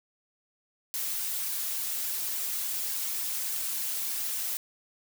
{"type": "noise with flanger", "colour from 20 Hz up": "blue", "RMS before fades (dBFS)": -32, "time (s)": [0.94, 4.57], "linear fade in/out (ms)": 0, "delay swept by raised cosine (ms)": [1.5, 5.2], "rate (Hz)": 3.5, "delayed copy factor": -0.65, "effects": []}